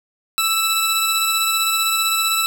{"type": "tone pair together", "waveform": "20% pulse", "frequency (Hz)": [1318.5, 3940], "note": ["E6", "B7"], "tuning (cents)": [0, -5], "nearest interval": "octave + perfect fifth", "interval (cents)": 1895, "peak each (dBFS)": -14, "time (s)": [0.38, 2.46], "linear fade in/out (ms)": 0, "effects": []}